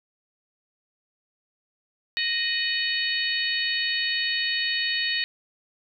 harmonic tone with a mistuned harmonic, 622 Hz, D#5, 1 cent flat, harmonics 3 / 4 / 5 / 6 / 7, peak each -28 / -31 / -31 / -30 / -30 dBFS, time 2.17-5.24 s, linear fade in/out 0 ms, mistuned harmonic 5, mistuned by -70 cents, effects none

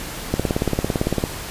click train, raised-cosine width 2 ms, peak -5 dBFS, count 17, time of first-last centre 0.34-1.239 s, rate 17.8 Hz, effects pink hiss -31 dBFS RMS until 1.5 s + resampled to 32000 Hz

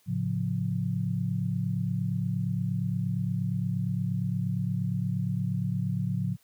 sine chord, A augmented, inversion none, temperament equal with one note detuned, 110 / 138.59 / 178.49 Hz, A2 / C#3 / E#3, 0 / 0 / +38 cents, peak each -31 / -31 / -30 dBFS, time 0.06-6.37 s, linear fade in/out 50 ms, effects white hiss -65 dBFS RMS until 6.43 s

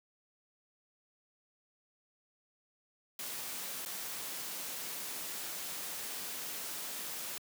white noise with dropouts, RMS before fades -41 dBFS, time 3.19-7.38 s, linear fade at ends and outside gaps 2 ms, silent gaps 3.851-3.859 s, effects high-pass 150 Hz 12 dB/octave

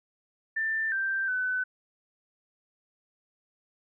sine tone with pitch steps, 1781 / 1569 / 1507 Hz, A6 / G6 / F#6, +21 / +1 / +31 cents, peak -26 dBFS, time 0.56-1.64 s, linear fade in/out 10 ms, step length 360 ms, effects none

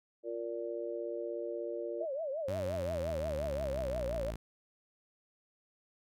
sine chord, Bb major, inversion second, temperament just, 349.6 / 466.2 / 582.7 Hz, F4 / Bb4 / D5, +2 / 0 / -14 cents, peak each -40 dBFS, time 0.23-2.06 s, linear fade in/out 50 ms
sine tone with vibrato, 592 Hz, D5, 14 cents sharp, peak -34 dBFS, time 2-4.31 s, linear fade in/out 10 ms, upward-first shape triangle, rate 5.7 Hz, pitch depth 230 cents each way
sawtooth exponential sweep, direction down, 97.7 to 55 Hz, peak -34 dBFS, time 2.48-4.36 s, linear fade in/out 5 ms
effects none

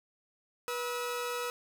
sawtooth tone pair together, 485.7 / 1291 Hz, B4 / E6, -29 / -37 cents, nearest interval octave + perfect fourth, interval 1692 cents, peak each -31 / -34 dBFS, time 0.68-1.5 s, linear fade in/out 0 ms, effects 10-bit

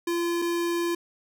square tone pair in turn, 342.7 / 342.7 Hz, F4 / F4, -33 / -33 cents, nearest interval unison, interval 0 cents, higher neither, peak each -25 dBFS, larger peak neither, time 0.07-0.42 / 0.42-0.95 s, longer second, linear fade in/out 5 ms, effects none

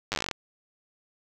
slowing click train, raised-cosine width 0.2 ms, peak -11 dBFS, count 13, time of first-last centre 0.12-0.312 s, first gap 9 ms, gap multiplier 1.1, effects none

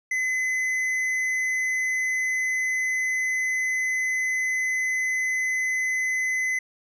sine tone with tanh clipping, 2030 Hz, B6, 47 cents sharp, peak -24 dBFS, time 0.11-6.59 s, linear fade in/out 5 ms, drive 8 dB, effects none

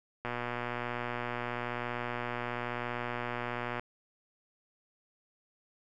click train, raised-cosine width 0.5 ms, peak -20 dBFS, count 430, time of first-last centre 0.25-3.795 s, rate 121 Hz, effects none

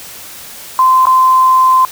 sine tone with dropouts, 1035 Hz, C6, 19 cents flat, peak -5 dBFS, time 0.79-1.85 s, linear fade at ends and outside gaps 1 ms, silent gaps 1.055-1.069 s, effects white hiss -31 dBFS RMS until 1.91 s

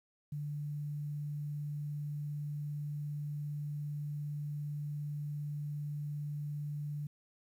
sine tone with quantisation, 147.1 Hz, D3, 3 cents sharp, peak -36 dBFS, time 0.32-7.07 s, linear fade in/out 5 ms, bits 11, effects none

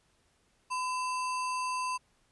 sine tone with sample-and-hold, 1011 Hz, B5, 40 cents sharp, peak -30 dBFS, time 0.7-1.98 s, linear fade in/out 20 ms, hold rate 3675 Hz, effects pink hiss -70 dBFS RMS until 2.31 s + resampled to 24000 Hz

